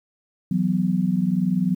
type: chord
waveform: sine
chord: E suspended second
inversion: none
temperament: just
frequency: 164.81 / 185.42 / 247.2 Hz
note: E3 / F#3 / B3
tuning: 0 / +4 / +2 cents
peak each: -25 / -20 / -26 dBFS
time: 0.51-1.75 s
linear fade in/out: 5 ms
effects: 9-bit